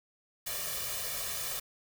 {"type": "noise with comb filter", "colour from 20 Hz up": "white", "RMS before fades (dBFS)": -36, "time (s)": [0.46, 1.6], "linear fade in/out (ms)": 10, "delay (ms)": 1.7, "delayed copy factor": 0.9, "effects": []}